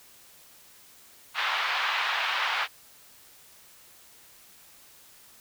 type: band-pass noise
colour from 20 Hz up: pink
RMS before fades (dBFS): -28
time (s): 1.34-2.68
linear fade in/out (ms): 50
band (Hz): 910 to 3600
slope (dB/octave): 24
effects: white hiss -54 dBFS RMS until 5.4 s